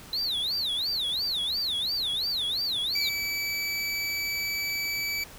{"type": "tone with vibrato", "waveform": "triangle", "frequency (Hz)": 3951, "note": "B7", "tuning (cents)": 0, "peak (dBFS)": -25, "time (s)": [0.13, 3.09], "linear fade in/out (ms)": 2, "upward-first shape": "sine", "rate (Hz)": 2.9, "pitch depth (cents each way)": 300}
{"type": "tone", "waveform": "25% pulse", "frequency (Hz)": 2300, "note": "D7", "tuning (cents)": -37, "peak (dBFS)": -24, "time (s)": [2.95, 5.24], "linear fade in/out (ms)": 5}
{"effects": ["pink hiss -47 dBFS RMS until 5.38 s"]}